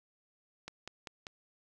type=click train; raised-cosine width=0.2 ms; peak=-25 dBFS; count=4; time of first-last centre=0.68-1.268 s; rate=5.1 Hz; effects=none